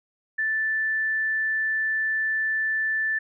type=tone; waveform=sine; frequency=1760 Hz; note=A6; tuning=in tune; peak=-22 dBFS; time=0.38-3.19 s; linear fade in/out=10 ms; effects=none